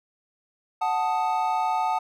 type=chord; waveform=triangle; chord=D# diminished; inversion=first; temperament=equal; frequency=740 / 880 / 1244.5 Hz; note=F#5 / A5 / D#6; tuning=0 / 0 / 0 cents; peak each=-24 / -23 / -29 dBFS; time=0.81-1.99 s; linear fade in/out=10 ms; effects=none